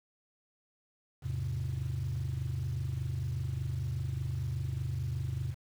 sine chord, E augmented, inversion none, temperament equal with one note detuned, 82.41 / 105.76 / 130.81 Hz, E2 / G#2 / B#2, 0 / +32 / 0 cents, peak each -36 / -36 / -33 dBFS, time 1.22-5.55 s, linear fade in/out 50 ms, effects tanh soft clip ceiling -27 dBFS + 9-bit

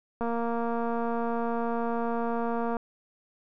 click train, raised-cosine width 1 ms, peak -18 dBFS, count 597, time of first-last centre 0.21-2.768 s, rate 233 Hz, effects none

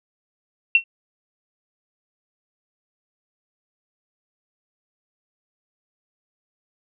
sine tone with exponential decay, 2720 Hz, F7, 46 cents flat, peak -7 dBFS, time 0.75-0.84 s, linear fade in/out 2 ms, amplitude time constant 19 ms, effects none

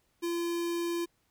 square tone with notch filter, 341.8 Hz, F4, 37 cents flat, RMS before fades -32 dBFS, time 0.22-1.06 s, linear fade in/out 20 ms, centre 1400 Hz, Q 1.6, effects pink hiss -73 dBFS RMS until 1.3 s

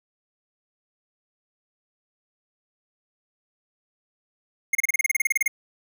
square tone bursts, 2138 Hz, C7, 37 cents sharp, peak -18 dBFS, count 15, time 4.73-5.479 s, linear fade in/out 5 ms, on 21 ms, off 31 ms, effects none

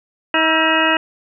harmonic tone with a mistuned harmonic, 318.6 Hz, D#4, 41 cents sharp, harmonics 1 / 2 / 3 / 4 / 5 / 6 / 8 / 9, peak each -21 / -21 / -21 / -21 / -21 / -21 / -21 / -21 dBFS, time 0.34-0.97 s, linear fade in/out 2 ms, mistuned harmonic 4, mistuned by +69 cents, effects none

